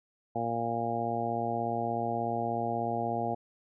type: harmonic tone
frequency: 116.6 Hz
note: A#2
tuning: 1 cent sharp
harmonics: 1 / 2 / 3 / 4 / 5 / 6 / 7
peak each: -39 / -37 / -39 / -38 / -39 / -33 / -35 dBFS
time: 0.35-3.35 s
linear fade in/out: 10 ms
effects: none